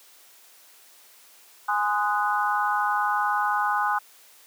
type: chord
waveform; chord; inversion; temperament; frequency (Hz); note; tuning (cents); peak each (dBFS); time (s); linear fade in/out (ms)
sine; Ab dominant seventh; none; equal with one note detuned; 830.6 / 1032.1 / 1244.5 / 1480; Ab5 / C6 / Eb6 / Gb6; 0 / -24 / 0 / 0; -25 / -28 / -27 / -28; 1.68-3.99; 10
effects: white hiss -53 dBFS RMS until 4.46 s + high-pass 400 Hz 12 dB/octave